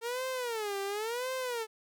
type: tone with vibrato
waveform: sawtooth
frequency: 452.9 Hz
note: A#4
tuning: 50 cents flat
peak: -29 dBFS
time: 0.01-1.67 s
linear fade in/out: 50 ms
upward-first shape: sine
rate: 0.94 Hz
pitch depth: 240 cents each way
effects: none